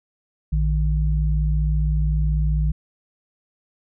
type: tone pair together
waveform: sine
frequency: 57.35 / 153 Hz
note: A#1 / D#3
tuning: -28 / -29 cents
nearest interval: octave + perfect fourth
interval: 1699 cents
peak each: -18 / -23 dBFS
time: 0.52-2.72 s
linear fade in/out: 10 ms
effects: none